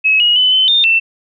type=tone with pitch steps; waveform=sine; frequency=2569 / 2892 / 3014 / 3053 / 3631 / 2680 Hz; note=E7 / F#7 / F#7 / G7 / A#7 / E7; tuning=-45 / -40 / +31 / -46 / -46 / +28 cents; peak=-8 dBFS; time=0.04-1 s; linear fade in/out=20 ms; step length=160 ms; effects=none